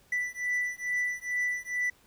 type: beating tone pair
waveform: triangle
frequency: 1975.5 / 1977.8 Hz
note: B6 / B6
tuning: 0 / +2 cents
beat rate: 2.3 Hz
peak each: -30 dBFS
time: 0.12-1.9 s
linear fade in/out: 5 ms
effects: pink hiss -62 dBFS RMS until 2.06 s